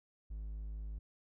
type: tone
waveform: triangle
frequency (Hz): 52.6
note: G#1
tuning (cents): +23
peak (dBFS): -38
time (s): 0.3-0.99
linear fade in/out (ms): 10
effects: none